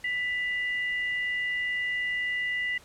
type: tone pair together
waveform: sine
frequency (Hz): 1982.1 / 2830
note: B6 / F7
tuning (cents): +6 / +22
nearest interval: tritone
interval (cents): 616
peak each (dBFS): -27 / -38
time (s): 0.04-2.78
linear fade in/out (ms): 5
effects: pink hiss -54 dBFS RMS until 2.84 s + low-pass 11000 Hz 12 dB/octave